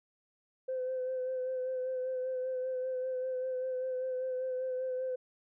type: tone with vibrato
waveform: sine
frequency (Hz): 513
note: C5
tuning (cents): -34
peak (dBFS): -31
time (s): 0.68-5.16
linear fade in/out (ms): 10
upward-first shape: sine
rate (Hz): 5.1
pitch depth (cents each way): 24
effects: tanh soft clip ceiling -28 dBFS